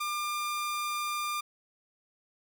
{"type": "tone", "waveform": "sawtooth", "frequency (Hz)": 1198, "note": "D6", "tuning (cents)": 34, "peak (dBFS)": -27, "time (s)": [0, 1.41], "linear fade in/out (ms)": 10, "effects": []}